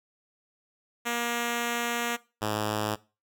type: tone pair in turn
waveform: 5% pulse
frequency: 237.1 / 106.35 Hz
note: A#3 / G#2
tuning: +30 / +42 cents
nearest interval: octave + major second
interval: 1388 cents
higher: first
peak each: -16 dBFS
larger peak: neither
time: 1.05-2.17 / 2.41-2.96 s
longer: first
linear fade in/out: 20 ms
effects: noise-tail reverb RT60 0.3 s tail -20 dB re dry